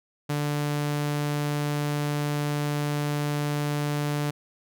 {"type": "tone", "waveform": "sawtooth", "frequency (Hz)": 146.83, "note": "D3", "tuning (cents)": 0, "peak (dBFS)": -21, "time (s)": [0.29, 4.31], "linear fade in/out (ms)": 10, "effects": []}